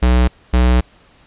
square tone pair in turn, 61.74 / 61.74 Hz, B1 / B1, 0 / 0 cents, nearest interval unison, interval 0 cents, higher neither, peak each -10 dBFS, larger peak neither, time 0.02-0.28 / 0.53-0.81 s, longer second, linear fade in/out 10 ms, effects pink hiss -50 dBFS RMS until 1.26 s + resampled to 8000 Hz

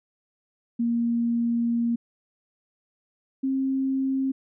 sine tone pair in turn, 234.5 / 267 Hz, A#3 / C4, +11 / +35 cents, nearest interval major second, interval 224 cents, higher second, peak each -21 / -22 dBFS, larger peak first, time 0.79-1.96 / 3.43-4.32 s, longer first, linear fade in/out 10 ms, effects none

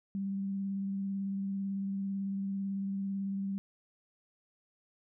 sine tone with vibrato, 196 Hz, G3, in tune, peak -32 dBFS, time 0.15-3.58 s, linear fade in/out 0 ms, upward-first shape triangle, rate 18 Hz, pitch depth 19 cents each way, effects none

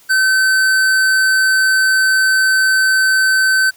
sine tone with hard clipping, 1534 Hz, G6, 38 cents flat, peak -12 dBFS, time 0.09-3.71 s, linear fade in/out 20 ms, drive 15 dB, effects white hiss -48 dBFS RMS until 3.76 s

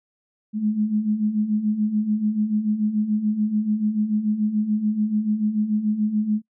sine beating tone pair, 207.7 / 214.6 Hz, G#3 / A3, 0 / -43 cents, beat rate 6.9 Hz, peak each -26 / -20 dBFS, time 0.53-6.42 s, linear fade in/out 50 ms, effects noise-tail reverb RT60 0.1 s tail -25 dB re dry

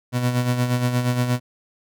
30% pulse tone with tremolo, 123.47 Hz, B2, in tune, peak -14 dBFS, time 0.12-1.4 s, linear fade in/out 50 ms, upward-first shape sine, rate 8.5 Hz, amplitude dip 55%, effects none

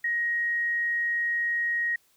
sine tone, 1883 Hz, A#6, 17 cents sharp, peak -24 dBFS, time 0.04-1.96 s, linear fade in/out 5 ms, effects white hiss -65 dBFS RMS until 2.16 s

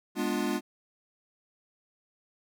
square chord, G# diminished seventh, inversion none, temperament equal with one note detuned, 207.7 / 246.9 / 293.7 / 351.7 Hz, G#3 / B3 / D4 / F4, 0 / 0 / 0 / +12 cents, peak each -34 dBFS, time 0.15-0.61 s, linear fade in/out 50 ms, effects none

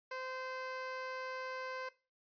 15% pulse tone, 517 Hz, C5, 21 cents flat, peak -34 dBFS, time 0.11-1.89 s, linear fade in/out 5 ms, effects noise-tail reverb RT60 0.3 s tail -18 dB re dry + resampled to 11025 Hz

